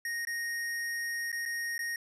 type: tone with dropouts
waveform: square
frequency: 1864.7 Hz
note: A#6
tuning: in tune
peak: -33 dBFS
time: 0.05-1.96 s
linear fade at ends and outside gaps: 2 ms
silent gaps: 0.251-0.271 / 1.318-1.327 / 1.454-1.459 / 1.78-1.791 s
effects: resampled to 32000 Hz